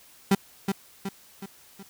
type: tone with echo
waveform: 35% pulse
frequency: 196 Hz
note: G3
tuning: in tune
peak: -15 dBFS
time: 0.31-0.35 s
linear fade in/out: 5 ms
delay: 370 ms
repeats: 4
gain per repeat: -6 dB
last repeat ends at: 1.83 s
effects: white hiss -54 dBFS RMS until 1.89 s